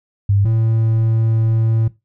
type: tone pair in turn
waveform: sine / triangle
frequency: 100 / 112.25 Hz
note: G2 / A2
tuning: +35 / +35 cents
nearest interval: major second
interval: 200 cents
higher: second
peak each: -11 dBFS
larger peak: neither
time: 0.29-0.45 / 0.45-1.88 s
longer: second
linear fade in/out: 5 ms
effects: noise-tail reverb RT60 0.2 s tail -17 dB re dry